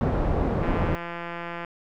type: low-pass noise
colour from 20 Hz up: pink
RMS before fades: -24 dBFS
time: 0.01-0.95 s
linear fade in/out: 0 ms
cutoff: 790 Hz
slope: 12 dB/octave
type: click train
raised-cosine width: 0.5 ms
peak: -19 dBFS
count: 175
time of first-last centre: 0.63-1.648 s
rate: 171 Hz
effects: none